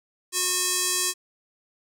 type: tone with band-pass filter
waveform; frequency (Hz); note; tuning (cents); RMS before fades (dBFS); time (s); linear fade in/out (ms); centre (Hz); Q
square; 363.6; F#4; -30; -25; 0.32-1.14; 50; 8100; 1.5
effects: none